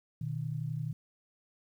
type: tone pair together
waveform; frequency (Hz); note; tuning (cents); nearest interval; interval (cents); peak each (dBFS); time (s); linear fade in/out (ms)
sine; 122.15 / 153.9; B2 / D#3; -19 / -19; major third; 400; -36 / -35; 0.21-0.93; 5
effects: 11-bit